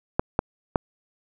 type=clicks; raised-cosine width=1 ms; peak=-5 dBFS; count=3; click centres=0.195 / 0.391 / 0.758 s; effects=none